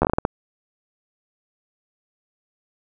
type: slowing click train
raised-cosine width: 1 ms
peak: -4 dBFS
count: 8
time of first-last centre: 0.02-0.251 s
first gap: 12 ms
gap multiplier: 1.33
effects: none